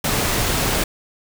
pink noise, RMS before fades -20 dBFS, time 0.04-0.84 s, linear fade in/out 5 ms, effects none

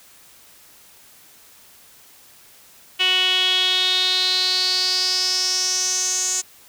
sawtooth tone with band-pass filter sweep, 370 Hz, F#4, in tune, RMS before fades -20 dBFS, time 2.99-6.42 s, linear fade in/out 20 ms, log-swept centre 2900 to 6900 Hz, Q 7, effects white hiss -49 dBFS RMS until 6.68 s

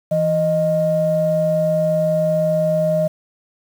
sine tone pair together, 164.81 / 619.7 Hz, E3 / D#5, 0 / -7 cents, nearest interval octave + major seventh, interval 2293 cents, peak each -20 / -15 dBFS, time 0.11-3.08 s, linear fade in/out 10 ms, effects tanh soft clip ceiling -7 dBFS + 7-bit

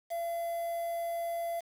triangle tone with quantisation, 679 Hz, F5, 49 cents flat, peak -30 dBFS, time 0.1-1.61 s, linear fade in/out 20 ms, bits 8, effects none

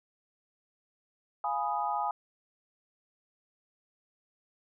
sine chord, F half-diminished seventh, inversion none, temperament equal, 698.5 / 830.6 / 987.8 / 1244.5 Hz, F5 / Ab5 / Cb6 / Eb6, 0 / 0 / 0 / 0 cents, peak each -37 / -31 / -36 / -35 dBFS, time 1.44-2.11 s, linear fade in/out 2 ms, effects none

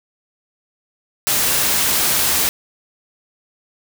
white noise, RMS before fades -17 dBFS, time 1.27-2.49 s, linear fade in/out 0 ms, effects none

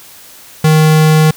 square tone, 156 Hz, D#3, 5 cents sharp, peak -6 dBFS, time 0.64-1.31 s, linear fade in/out 5 ms, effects white hiss -37 dBFS RMS until 1.36 s

